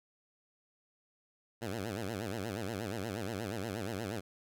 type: tone with vibrato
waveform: 10% pulse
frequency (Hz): 104.7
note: G#2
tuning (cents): +15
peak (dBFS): -28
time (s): 1.61-4.21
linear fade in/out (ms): 20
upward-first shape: sine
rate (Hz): 8.4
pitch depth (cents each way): 220
effects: none